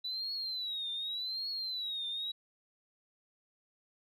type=tone with vibrato; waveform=sine; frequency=3955 Hz; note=B7; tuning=2 cents sharp; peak=-34 dBFS; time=0.04-2.32 s; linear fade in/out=10 ms; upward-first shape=triangle; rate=0.86 Hz; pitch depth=170 cents each way; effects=tanh soft clip ceiling -30 dBFS